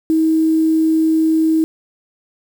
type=tone with quantisation; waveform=sine; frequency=319.2 Hz; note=D#4; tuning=44 cents sharp; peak=-11 dBFS; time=0.1-1.64 s; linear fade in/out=0 ms; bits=6; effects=none